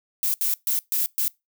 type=noise bursts at uneven times; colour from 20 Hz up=violet; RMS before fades=-23 dBFS; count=5; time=0.23-0.34 / 0.41-0.54 / 0.67-0.79 / 0.92-1.06 / 1.18-1.28 s; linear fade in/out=0 ms; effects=noise-tail reverb RT60 0.2 s tail -23 dB re dry